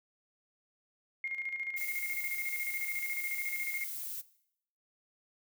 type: tone with tremolo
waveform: sine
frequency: 2136 Hz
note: C7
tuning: 35 cents sharp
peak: -32 dBFS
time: 1.24-3.84 s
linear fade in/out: 2 ms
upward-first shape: square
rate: 14 Hz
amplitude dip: 50%
type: noise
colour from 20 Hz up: violet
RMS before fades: -40 dBFS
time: 1.76-4.22 s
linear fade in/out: 20 ms
effects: noise-tail reverb RT60 0.7 s tail -18 dB re dry